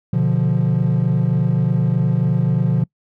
triangle chord, B diminished, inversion none, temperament equal, 123.47 / 146.83 / 174.61 Hz, B2 / D3 / F3, 0 / 0 / 0 cents, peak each -16 dBFS, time 0.13-2.84 s, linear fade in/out 5 ms, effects noise-tail reverb RT60 0.1 s tail -26 dB re dry + tanh soft clip ceiling -7 dBFS

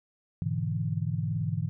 sine chord, E dominant seventh, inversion first, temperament equal, 103.83 / 123.47 / 146.83 / 164.81 Hz, G#2 / B2 / D3 / E3, 0 / 0 / 0 / 0 cents, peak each -32 / -34 / -33 / -32 dBFS, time 0.42-1.69 s, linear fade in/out 0 ms, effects none

